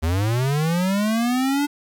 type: linear sweep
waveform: square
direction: up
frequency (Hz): 76.4 to 293.7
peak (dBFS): -19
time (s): 0.02-1.67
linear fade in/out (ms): 20
effects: 8-bit